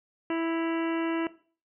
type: harmonic tone with a mistuned harmonic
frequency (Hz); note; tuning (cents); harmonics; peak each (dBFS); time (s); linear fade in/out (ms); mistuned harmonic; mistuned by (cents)
329.6; E4; 0; 1 / 2 / 3 / 4 / 5 / 6 / 7 / 8 / 9; -27 / -35 / -38 / -41 / -42 / -43 / -45 / -43 / -48; 0.3-1.27; 2; 8; +62
effects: noise-tail reverb RT60 0.4 s tail -17 dB re dry